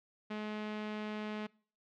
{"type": "tone with low-pass filter", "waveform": "sawtooth", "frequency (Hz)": 212.6, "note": "G#3", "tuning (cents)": 41, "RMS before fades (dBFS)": -40, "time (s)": [0.3, 1.47], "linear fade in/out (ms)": 10, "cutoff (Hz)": 2900, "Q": 1.3, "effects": ["noise-tail reverb RT60 0.5 s tail -25 dB re dry"]}